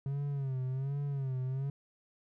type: tone with vibrato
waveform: triangle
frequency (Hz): 135.6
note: C#3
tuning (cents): -38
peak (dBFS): -30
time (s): 0.06-1.7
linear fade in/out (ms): 2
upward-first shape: sine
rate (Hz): 1.3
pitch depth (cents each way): 94
effects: none